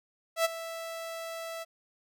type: tone with ADSR envelope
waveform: sawtooth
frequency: 659.3 Hz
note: E5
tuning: in tune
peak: -18 dBFS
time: 0.36-1.65 s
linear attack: 89 ms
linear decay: 21 ms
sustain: -15 dB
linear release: 28 ms
effects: none